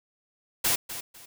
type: noise with echo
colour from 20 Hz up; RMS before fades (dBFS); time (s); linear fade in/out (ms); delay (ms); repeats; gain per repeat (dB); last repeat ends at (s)
white; -24; 0.64-0.76; 10; 250; 2; -12; 1.26
effects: none